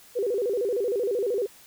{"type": "tone with vibrato", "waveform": "sine", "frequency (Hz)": 440, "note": "A4", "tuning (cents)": 0, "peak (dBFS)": -23, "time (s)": [0.15, 1.47], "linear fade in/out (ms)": 20, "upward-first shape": "square", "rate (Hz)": 13, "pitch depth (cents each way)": 180, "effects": ["white hiss -52 dBFS RMS until 1.66 s"]}